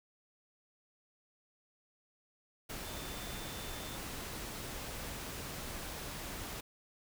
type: tone in noise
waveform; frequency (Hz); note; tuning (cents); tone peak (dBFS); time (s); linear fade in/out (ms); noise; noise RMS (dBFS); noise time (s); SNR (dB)
sine; 3545; A7; +12; -52; 2.84-3.97; 10; pink; -43; 2.69-6.61; -12
effects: none